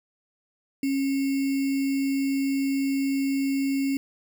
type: tone with sample-and-hold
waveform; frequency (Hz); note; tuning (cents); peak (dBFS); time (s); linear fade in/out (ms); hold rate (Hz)
sine; 273.2; C#4; -25; -22; 0.83-3.97; 2; 2450
effects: none